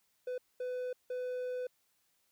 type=tone bursts at uneven times; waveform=triangle; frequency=501 Hz; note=B4; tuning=25 cents sharp; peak=-33 dBFS; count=3; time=0.27-0.38 / 0.6-0.93 / 1.1-1.67 s; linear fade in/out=5 ms; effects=white hiss -75 dBFS RMS until 2.31 s